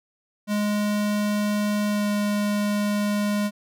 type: tone with pitch glide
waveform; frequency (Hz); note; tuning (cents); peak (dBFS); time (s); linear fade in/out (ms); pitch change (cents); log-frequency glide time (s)
square; 207.9 to 206.5; G#3 to G#3; +2 to -10; -22; 0.47-3.51; 50; -12; 1.87-2.08
effects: none